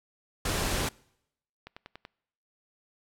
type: noise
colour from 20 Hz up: pink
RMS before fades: -29 dBFS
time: 0.45-0.89 s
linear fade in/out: 5 ms
type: click train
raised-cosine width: 0.3 ms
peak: -27 dBFS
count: 5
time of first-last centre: 1.67-2.051 s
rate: 10.5 Hz
effects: noise-tail reverb RT60 0.8 s tail -25 dB re dry + low-pass 12000 Hz 12 dB/octave

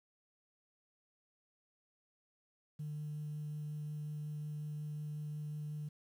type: tone with vibrato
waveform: sine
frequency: 150 Hz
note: D3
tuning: 37 cents sharp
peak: -38 dBFS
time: 2.79-5.89 s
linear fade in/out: 10 ms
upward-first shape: sine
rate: 5.5 Hz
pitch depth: 9 cents each way
effects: tanh soft clip ceiling -36 dBFS + 11-bit

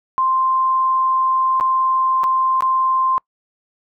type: tone with dropouts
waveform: sine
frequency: 1046.5 Hz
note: C6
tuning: in tune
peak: -14 dBFS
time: 0.18-3.18 s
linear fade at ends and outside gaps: 0 ms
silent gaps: 1.599-1.609 / 2.235-2.24 / 2.607-2.623 s
effects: noise-tail reverb RT60 0.1 s tail -26 dB re dry

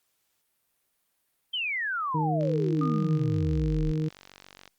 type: exponential sweep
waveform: sine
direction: down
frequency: 3186 to 35.4 Hz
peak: -27 dBFS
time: 1.53-3.92 s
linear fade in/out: 10 ms
type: harmonic tone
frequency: 155.56 Hz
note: D#3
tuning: in tune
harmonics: 1 / 2 / 3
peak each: -26 / -32 / -36 dBFS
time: 2.14-4.09 s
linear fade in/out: 10 ms
type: click train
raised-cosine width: 0.2 ms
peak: -29 dBFS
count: 108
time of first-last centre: 2.41-4.677 s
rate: 47.2 Hz
type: tone with exponential decay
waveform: sine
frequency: 1222 Hz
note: D#6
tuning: 32 cents flat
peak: -29 dBFS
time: 2.81-3.6 s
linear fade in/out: 5 ms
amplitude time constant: 170 ms
effects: white hiss -74 dBFS RMS until 4.78 s + Opus 48 kbps

